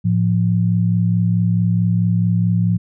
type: tone pair together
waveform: sine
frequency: 110 / 174.61 Hz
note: A2 / F3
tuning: 0 / 0 cents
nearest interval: minor sixth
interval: 800 cents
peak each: -16 dBFS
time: 0.04-2.78 s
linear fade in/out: 20 ms
effects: none